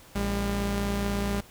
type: tone pair together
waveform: sawtooth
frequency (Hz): 56.38 / 200.9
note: A1 / G3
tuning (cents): +43 / +43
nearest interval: octave + minor seventh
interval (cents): 2200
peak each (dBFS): -26 / -24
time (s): 0.15-1.41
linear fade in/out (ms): 10
effects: pink hiss -52 dBFS RMS until 1.5 s